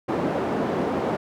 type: band-pass noise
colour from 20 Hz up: white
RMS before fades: -25 dBFS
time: 0.08-1.17 s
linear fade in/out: 10 ms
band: 170 to 550 Hz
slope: 12 dB/octave
effects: none